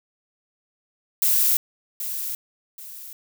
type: noise with echo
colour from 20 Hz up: violet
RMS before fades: -19 dBFS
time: 1.22-1.57 s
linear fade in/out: 2 ms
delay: 780 ms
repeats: 2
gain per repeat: -10 dB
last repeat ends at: 3.13 s
effects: none